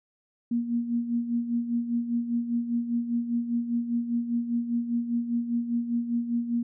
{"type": "tone with tremolo", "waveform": "sine", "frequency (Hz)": 236.4, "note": "A#3", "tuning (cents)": 24, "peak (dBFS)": -22, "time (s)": [0.51, 6.63], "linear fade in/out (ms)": 5, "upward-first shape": "sine", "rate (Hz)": 5, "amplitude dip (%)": 65, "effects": []}